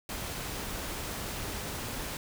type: noise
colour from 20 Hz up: pink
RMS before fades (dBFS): -37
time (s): 0.09-2.17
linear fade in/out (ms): 2
effects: none